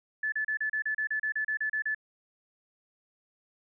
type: tone bursts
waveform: sine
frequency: 1735 Hz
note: A6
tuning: 25 cents flat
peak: -27 dBFS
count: 14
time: 0.23-1.947 s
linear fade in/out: 5 ms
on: 92 ms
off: 33 ms
effects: none